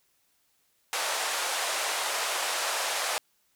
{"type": "band-pass noise", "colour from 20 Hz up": "pink", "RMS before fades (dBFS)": -30, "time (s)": [0.93, 3.18], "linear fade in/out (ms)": 0, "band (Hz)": [580, 11000], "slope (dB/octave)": 24, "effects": ["white hiss -70 dBFS RMS until 3.55 s"]}